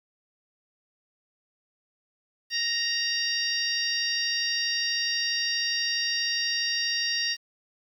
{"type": "harmonic tone", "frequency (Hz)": 932.3, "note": "A#5", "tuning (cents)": 0, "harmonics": [2, 3, 4, 5, 6], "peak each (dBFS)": [-31, -33, -35, -30, -30], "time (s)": [2.5, 7.37], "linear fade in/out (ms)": 50, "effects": ["9-bit"]}